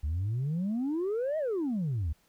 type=exponential two-way sweep; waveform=sine; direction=up then down; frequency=70 to 647 to 70 Hz; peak=-26 dBFS; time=0.03-2.13 s; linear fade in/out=10 ms; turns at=1.38 s; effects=tanh soft clip ceiling -26 dBFS + pink hiss -67 dBFS RMS until 2.28 s